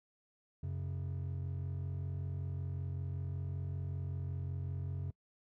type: tone pair together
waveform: triangle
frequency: 90.84 / 136.1 Hz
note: F#2 / C#3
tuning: -31 / -31 cents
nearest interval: perfect fifth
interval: 700 cents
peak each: -36 / -38 dBFS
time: 0.63-5.11 s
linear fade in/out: 5 ms
effects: noise-tail reverb RT60 0.1 s tail -24 dB re dry + tanh soft clip ceiling -28 dBFS

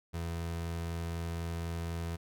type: tone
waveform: 30% pulse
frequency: 84 Hz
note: E2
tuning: 33 cents sharp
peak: -32 dBFS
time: 0.13-2.17 s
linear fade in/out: 20 ms
effects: none

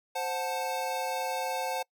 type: chord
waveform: square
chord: F# diminished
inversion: second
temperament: equal with one note detuned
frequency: 523.3 / 733.6 / 880 Hz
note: C5 / F#5 / A5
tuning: 0 / -15 / 0 cents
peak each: -36 / -35 / -35 dBFS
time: 0.15-1.83 s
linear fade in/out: 10 ms
effects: noise-tail reverb RT60 0.1 s tail -25 dB re dry

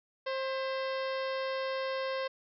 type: harmonic tone with a mistuned harmonic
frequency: 530 Hz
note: C5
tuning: 22 cents sharp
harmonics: 1 / 2 / 3 / 4 / 5 / 6 / 7 / 8 / 9 / 10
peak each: -33 / -39 / -43 / -45 / -47 / -49 / -50 / -51 / -52 / -53 dBFS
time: 0.26-2.28 s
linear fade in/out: 10 ms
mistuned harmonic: 4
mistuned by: -80 cents
effects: none

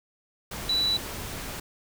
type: tone in noise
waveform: sine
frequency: 3951 Hz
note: B7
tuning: in tune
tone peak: -22 dBFS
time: 0.69-0.97 s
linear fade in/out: 5 ms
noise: pink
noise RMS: -36 dBFS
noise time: 0.51-1.6 s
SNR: +11 dB
effects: none

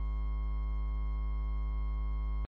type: tone with quantisation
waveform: triangle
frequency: 51.91 Hz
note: G#1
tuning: in tune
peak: -28 dBFS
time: 0-2.45 s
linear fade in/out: 0 ms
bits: 8
effects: low-pass 2000 Hz 12 dB/octave + MP3 32 kbps

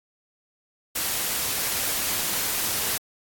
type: noise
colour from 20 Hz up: white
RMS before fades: -26 dBFS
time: 0.95-2.98 s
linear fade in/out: 10 ms
effects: AAC 64 kbps

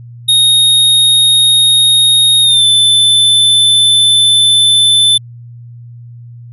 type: tone with pitch glide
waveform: square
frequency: 3729 to 3524 Hz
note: A#7 to A7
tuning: 0 to +2 cents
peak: -6 dBFS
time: 0.28-5.18 s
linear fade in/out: 10 ms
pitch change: -98 cents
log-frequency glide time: 2.42-2.64 s
effects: added 119 Hz sine -29 dBFS peak until 6.52 s + resampled to 32000 Hz

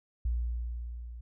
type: tone with level ramp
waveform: sine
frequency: 59.1 Hz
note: A#1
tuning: 24 cents sharp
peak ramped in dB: -26 to -41 dBFS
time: 0.25-1.21 s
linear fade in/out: 5 ms
effects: none

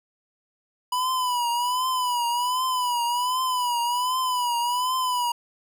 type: tone with vibrato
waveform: square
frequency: 987.8 Hz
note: B5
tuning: in tune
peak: -23 dBFS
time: 0.92-5.32 s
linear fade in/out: 5 ms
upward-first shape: triangle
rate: 1.3 Hz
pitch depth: 85 cents each way
effects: none

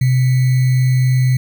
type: tone with sample-and-hold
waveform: sine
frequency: 128.3 Hz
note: C3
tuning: 34 cents flat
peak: -10 dBFS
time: 0.01-1.37 s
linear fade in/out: 5 ms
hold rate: 2100 Hz
effects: none

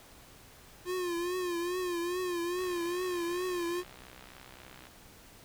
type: tone with vibrato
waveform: square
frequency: 354 Hz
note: F4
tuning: 23 cents sharp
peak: -32 dBFS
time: 0.85-3.84 s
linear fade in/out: 50 ms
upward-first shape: triangle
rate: 2.4 Hz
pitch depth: 82 cents each way
type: click train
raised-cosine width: 0.3 ms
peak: -34 dBFS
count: 146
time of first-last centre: 2.59-4.87 s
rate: 63.6 Hz
effects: pink hiss -55 dBFS RMS until 5.44 s

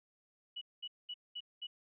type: tone bursts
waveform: sine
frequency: 2938 Hz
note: F#7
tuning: 13 cents flat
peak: -40 dBFS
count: 5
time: 0.56-1.67 s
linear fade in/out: 10 ms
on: 54 ms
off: 210 ms
effects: none

